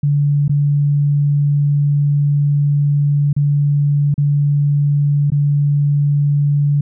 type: tone with dropouts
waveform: sine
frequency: 144.4 Hz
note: D3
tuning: 29 cents flat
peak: -11 dBFS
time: 0.03-6.81 s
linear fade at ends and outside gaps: 5 ms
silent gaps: 0.481-0.494 / 3.33-3.364 / 4.142-4.179 / 5.303-5.319 s
effects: none